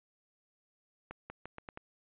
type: accelerating click train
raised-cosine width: 0.5 ms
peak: -28 dBFS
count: 6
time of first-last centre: 1.11-1.774 s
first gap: 190 ms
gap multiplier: 0.82
effects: resampled to 8000 Hz